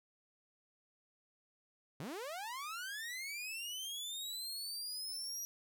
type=linear sweep; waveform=sawtooth; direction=up; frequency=119.8 to 5790 Hz; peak=-38 dBFS; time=2-5.45 s; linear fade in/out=0 ms; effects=none